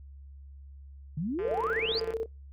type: exponential sweep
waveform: sine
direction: up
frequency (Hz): 142 to 5020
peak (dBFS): -29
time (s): 1.17-2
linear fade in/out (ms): 5
type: click train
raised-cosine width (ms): 0.5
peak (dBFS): -30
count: 128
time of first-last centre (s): 1.39-2.128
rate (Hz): 172
type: tone with tremolo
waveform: sine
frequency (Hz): 449.2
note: A4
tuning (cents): +36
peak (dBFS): -27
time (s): 1.45-2.26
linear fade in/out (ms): 2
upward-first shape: square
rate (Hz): 16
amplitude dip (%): 70
effects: noise-tail reverb RT60 0.3 s tail -26 dB re dry + added 69 Hz sine -45 dBFS peak until 2.52 s